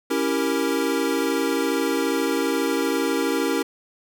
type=chord; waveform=square; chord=C# diminished seventh; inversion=none; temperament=equal; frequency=277.2 / 329.6 / 392 / 466.2 Hz; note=C#4 / E4 / G4 / Bb4; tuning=0 / 0 / 0 / 0 cents; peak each=-26 / -27 / -28 / -27 dBFS; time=0.1-3.63 s; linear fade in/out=10 ms; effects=none